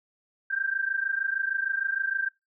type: tone pair together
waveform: sine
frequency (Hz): 1568 / 1594.5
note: G6 / G6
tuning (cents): 0 / +29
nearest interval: unison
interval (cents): 29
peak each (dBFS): -28 / -29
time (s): 0.5-2.29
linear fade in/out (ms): 10
effects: noise-tail reverb RT60 0.2 s tail -21 dB re dry